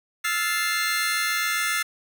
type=chord; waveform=sawtooth; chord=F major seventh; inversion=third; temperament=just; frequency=1309.6 / 1396.9 / 1746.1 / 2095 Hz; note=E6 / F6 / A6 / C7; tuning=-12 / 0 / -14 / +2 cents; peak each=-27 / -26 / -24 / -23 dBFS; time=0.24-1.83 s; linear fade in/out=10 ms; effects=none